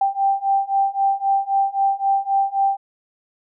sine beating tone pair, 784 / 787.8 Hz, G5 / G5, 0 / +8 cents, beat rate 3.8 Hz, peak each -20 / -19 dBFS, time 0.01-2.77 s, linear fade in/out 5 ms, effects none

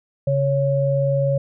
sine tone pair together, 138.59 / 554.4 Hz, C#3 / C#5, 0 / 0 cents, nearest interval 2 octaves, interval 2400 cents, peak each -19 dBFS, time 0.27-1.38 s, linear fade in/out 5 ms, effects none

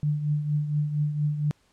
sine tone with tremolo, 148.8 Hz, D3, 23 cents sharp, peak -20 dBFS, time 0.03-1.51 s, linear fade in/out 0 ms, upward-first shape triangle, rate 4.3 Hz, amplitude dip 65%, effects pink hiss -65 dBFS RMS until 1.72 s + low-pass 9000 Hz 12 dB/octave

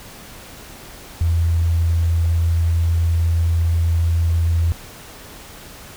sine tone, 83.6 Hz, E2, 25 cents sharp, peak -14 dBFS, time 1.21-4.72 s, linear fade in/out 0 ms, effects pink hiss -39 dBFS RMS until 5.96 s

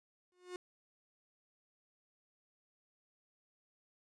45% pulse tone with exponential growth, 360.9 Hz, F#4, 43 cents flat, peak -39 dBFS, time 0.32-0.56 s, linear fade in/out 1 ms, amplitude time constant 51 ms, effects resampled to 22050 Hz

